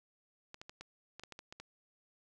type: clicks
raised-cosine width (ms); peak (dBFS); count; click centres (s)
0.2; -30; 10; 0.544 / 0.615 / 0.695 / 0.81 / 1.196 / 1.236 / 1.323 / 1.391 / 1.525 / 1.6
effects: none